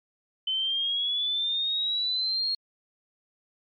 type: exponential sweep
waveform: sine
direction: up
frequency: 3052 to 4295 Hz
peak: -23 dBFS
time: 0.47-2.55 s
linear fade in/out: 5 ms
effects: tanh soft clip ceiling -22 dBFS + MP3 32 kbps